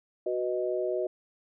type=chord; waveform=sine; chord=B major; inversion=second; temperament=equal; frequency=370 / 493.9 / 622.3 Hz; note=F#4 / B4 / D#5; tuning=0 / 0 / 0 cents; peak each=-30 / -34 / -31 dBFS; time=0.26-1.07 s; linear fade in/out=5 ms; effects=none